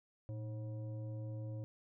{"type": "tone with frequency modulation", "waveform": "sine", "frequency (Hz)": 113.1, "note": "A2", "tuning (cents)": 48, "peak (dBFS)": -40, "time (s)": [0.29, 1.64], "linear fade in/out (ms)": 0, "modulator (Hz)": 425, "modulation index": 0.48, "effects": []}